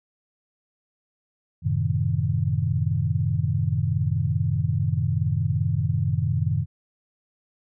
sine chord, F# diminished seventh, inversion none, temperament equal, 92.5 / 110 / 130.81 / 155.56 Hz, F#2 / A2 / C3 / Eb3, 0 / 0 / 0 / 0 cents, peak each -26 dBFS, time 1.62-6.66 s, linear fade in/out 50 ms, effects none

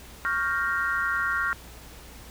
sine chord, G half-diminished seventh, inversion second, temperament equal, 1108.7 / 1396.9 / 1568 / 1864.7 Hz, Db6 / F6 / G6 / Bb6, 0 / 0 / 0 / 0 cents, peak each -32 / -26 / -31 / -31 dBFS, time 0.25-1.53 s, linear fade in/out 0 ms, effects added 60 Hz sine -47 dBFS peak until 2.3 s + pink hiss -47 dBFS RMS until 2.3 s

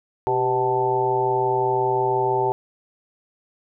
harmonic tone with a mistuned harmonic, 125.9 Hz, B2, 34 cents sharp, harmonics 1 / 3 / 4 / 5 / 6 / 7, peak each -31 / -22 / -30 / -32 / -27 / -22 dBFS, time 0.27-2.52 s, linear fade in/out 0 ms, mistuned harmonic 3, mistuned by +55 cents, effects none

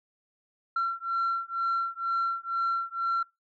sine beating tone pair, 1359 / 1361.1 Hz, F6 / F6, -48 / -45 cents, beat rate 2.1 Hz, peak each -28 dBFS, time 0.76-3.23 s, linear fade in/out 5 ms, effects noise-tail reverb RT60 0.2 s tail -24 dB re dry + tanh soft clip ceiling -22 dBFS

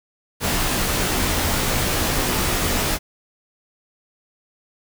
pink noise with comb filter, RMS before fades -21 dBFS, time 0.4-2.99 s, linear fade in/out 50 ms, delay 18 ms, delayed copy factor -0.55, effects none

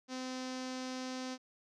sawtooth tone with low-pass filter, 257.1 Hz, C4, 30 cents flat, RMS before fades -41 dBFS, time 0.08-1.38 s, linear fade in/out 50 ms, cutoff 5600 Hz, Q 2.8, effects none

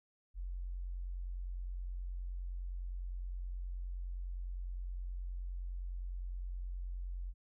sine tone, 44.84 Hz, F1, 46 cents sharp, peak -38 dBFS, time 0.34-7.34 s, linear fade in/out 50 ms, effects none

